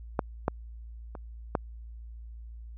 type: clicks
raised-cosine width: 1 ms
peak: -11 / -11 / -26 / -11 dBFS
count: 4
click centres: 0.192 / 0.481 / 1.152 / 1.552 s
effects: added 57 Hz sine -41 dBFS peak until 2.77 s